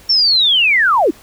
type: linear sweep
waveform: sine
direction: down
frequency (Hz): 5500 to 257.6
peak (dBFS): -9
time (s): 0.09-1.11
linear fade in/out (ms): 10
effects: pink hiss -43 dBFS RMS until 1.22 s